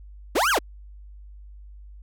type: linear two-way sweep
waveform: 35% pulse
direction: up then down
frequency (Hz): 215.1 to 1666 to 215.1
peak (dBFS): -17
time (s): 0.35-0.59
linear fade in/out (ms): 10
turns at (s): 0.5
effects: added 50 Hz sine -41 dBFS peak until 2.02 s